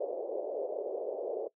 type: band-pass noise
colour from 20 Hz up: white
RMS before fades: -36 dBFS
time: 0-1.48 s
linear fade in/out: 10 ms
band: 390 to 610 Hz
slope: 48 dB/octave
effects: noise-tail reverb RT60 0.1 s tail -20 dB re dry